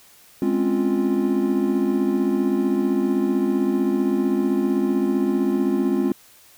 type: chord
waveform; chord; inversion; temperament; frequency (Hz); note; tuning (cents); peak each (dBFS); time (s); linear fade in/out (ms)
triangle; Db major seventh; second; equal; 207.7 / 261.6 / 277.2 / 349.2; Ab3 / C4 / Db4 / F4; 0 / 0 / 0 / 0; -22 / -21 / -23 / -21; 0.42-6.12; 2
effects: white hiss -51 dBFS RMS until 6.57 s